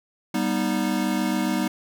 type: chord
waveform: square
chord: G augmented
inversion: none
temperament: equal with one note detuned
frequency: 196 / 242.8 / 311.1 Hz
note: G3 / B3 / D#4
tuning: 0 / -29 / 0 cents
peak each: -27 dBFS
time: 0.34-1.68 s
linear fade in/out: 5 ms
effects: none